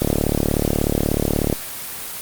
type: click train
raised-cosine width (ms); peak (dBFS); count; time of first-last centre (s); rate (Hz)
2; -4; 56; 0.02-1.527; 36.5
effects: white hiss -30 dBFS RMS until 2.21 s + Opus 24 kbps